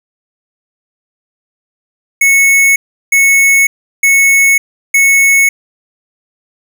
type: tone bursts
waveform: square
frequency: 2203 Hz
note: C#7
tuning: 11 cents flat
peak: -6 dBFS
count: 4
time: 2.21-5.49 s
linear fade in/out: 5 ms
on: 550 ms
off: 360 ms
effects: none